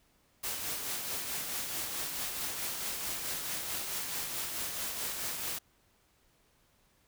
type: noise with tremolo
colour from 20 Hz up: white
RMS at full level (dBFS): -35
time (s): 0.43-5.59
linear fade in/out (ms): 10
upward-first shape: triangle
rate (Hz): 4.6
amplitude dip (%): 40
effects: pink hiss -69 dBFS RMS until 7.07 s